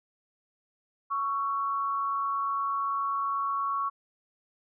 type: tone pair together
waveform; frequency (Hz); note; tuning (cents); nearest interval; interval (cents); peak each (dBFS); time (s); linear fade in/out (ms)
sine; 1113 / 1335.5; C#6 / E6; +7 / +22; minor third; 315; -27 / -36; 1.1-3.9; 20
effects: none